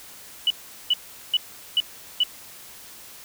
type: tone bursts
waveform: sine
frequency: 2960 Hz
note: F#7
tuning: in tune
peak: -16 dBFS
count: 5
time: 0.47-2.235 s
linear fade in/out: 2 ms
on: 33 ms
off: 400 ms
effects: white hiss -44 dBFS RMS until 3.24 s